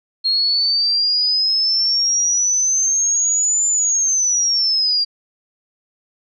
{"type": "exponential two-way sweep", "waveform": "sine", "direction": "up then down", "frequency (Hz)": [4247, 7140, 4749], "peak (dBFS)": -14, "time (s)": [0.24, 5.05], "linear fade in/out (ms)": 20, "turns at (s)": 3.67, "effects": []}